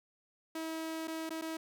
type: tone with dropouts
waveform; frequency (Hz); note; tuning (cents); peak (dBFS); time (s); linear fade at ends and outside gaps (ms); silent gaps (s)
sawtooth; 321.9; E4; -41; -33; 0.55-1.57; 5; 1.074-1.079 / 1.294-1.305 / 1.414-1.42
effects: none